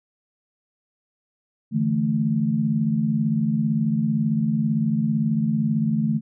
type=chord; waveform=sine; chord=D suspended second; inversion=none; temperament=equal; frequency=146.83 / 164.81 / 220 Hz; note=D3 / E3 / A3; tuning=0 / 0 / 0 cents; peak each=-25 / -25 / -21 dBFS; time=1.71-6.21 s; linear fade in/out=50 ms; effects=none